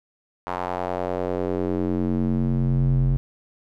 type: tone with band-pass filter sweep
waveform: square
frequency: 45 Hz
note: F#1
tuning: 47 cents flat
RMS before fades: -23 dBFS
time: 0.47-3.17 s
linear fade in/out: 0 ms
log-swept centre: 970 to 110 Hz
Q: 2.1
effects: none